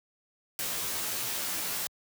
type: noise with comb filter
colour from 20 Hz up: white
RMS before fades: -33 dBFS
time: 0.59-1.87 s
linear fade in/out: 0 ms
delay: 14 ms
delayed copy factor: -0.85
effects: high-pass 60 Hz 12 dB/octave